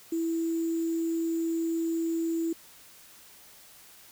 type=tone with sample-and-hold; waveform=sine; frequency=329.6 Hz; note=E4; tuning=in tune; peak=-26 dBFS; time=0.12-2.53 s; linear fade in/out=5 ms; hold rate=7350 Hz; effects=white hiss -53 dBFS RMS until 4.11 s